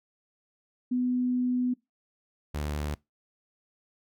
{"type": "tone pair in turn", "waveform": ["sine", "sawtooth"], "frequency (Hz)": [249.3, 74.12], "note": ["B3", "D2"], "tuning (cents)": [16, 17], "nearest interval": "octave + major sixth", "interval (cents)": 2099, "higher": "first", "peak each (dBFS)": [-24, -26], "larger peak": "first", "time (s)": [[0.91, 1.74], [2.54, 2.95]], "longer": "first", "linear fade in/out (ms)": 10, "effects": ["noise-tail reverb RT60 0.2 s tail -23 dB re dry"]}